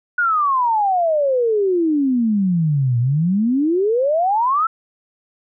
sine exponential two-way sweep, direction down then up, 1471 to 116.54 to 1352 Hz, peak -14 dBFS, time 0.18-4.67 s, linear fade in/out 5 ms, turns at 2.99 s, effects none

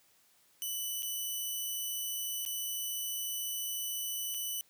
5% pulse tone with dropouts, 2982 Hz, F#7, 13 cents sharp, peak -26 dBFS, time 0.62-4.61 s, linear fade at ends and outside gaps 0 ms, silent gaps 1.023-1.03 / 2.451-2.462 / 4.342-4.346 s, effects white hiss -67 dBFS RMS until 4.69 s + high-pass 60 Hz 12 dB/octave

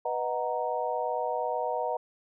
sine chord, B major seventh, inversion none, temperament equal, 493.9 / 622.3 / 740 / 932.3 Hz, B4 / D#5 / F#5 / A#5, 0 / 0 / 0 / 0 cents, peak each -33 dBFS, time 0.05-1.97 s, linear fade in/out 5 ms, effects none

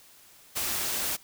white noise, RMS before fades -30 dBFS, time 0.55-1.17 s, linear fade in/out 20 ms, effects white hiss -55 dBFS RMS until 1.23 s

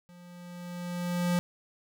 square tone with level ramp, 176.1 Hz, F3, 15 cents sharp, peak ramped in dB -51 to -24 dBFS, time 0.09-1.39 s, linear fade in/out 0 ms, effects none

